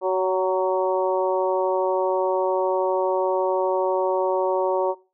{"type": "harmonic tone with a mistuned harmonic", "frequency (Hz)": 187, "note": "F#3", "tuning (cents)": 19, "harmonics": [2, 3, 4, 5, 6], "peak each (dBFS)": [-23, -23, -30, -27, -33], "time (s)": [0.01, 4.95], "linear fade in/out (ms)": 50, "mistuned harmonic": 5, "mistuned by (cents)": -16, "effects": ["noise-tail reverb RT60 0.3 s tail -19 dB re dry"]}